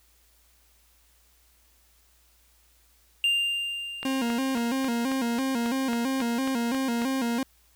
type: tone with exponential decay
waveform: triangle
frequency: 2794 Hz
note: F7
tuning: in tune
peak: -18 dBFS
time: 3.24-5.18 s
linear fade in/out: 1 ms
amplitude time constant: 420 ms
type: click train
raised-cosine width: 0.3 ms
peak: -18 dBFS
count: 12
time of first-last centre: 4.03-7.019 s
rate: 3.68 Hz
type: tone with vibrato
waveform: 40% pulse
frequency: 250 Hz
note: B3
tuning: 21 cents sharp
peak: -24 dBFS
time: 4.05-7.43 s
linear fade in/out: 2 ms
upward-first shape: square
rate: 3 Hz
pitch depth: 110 cents each way
effects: added 58 Hz sine -63 dBFS peak until 7.75 s + white hiss -63 dBFS RMS until 7.75 s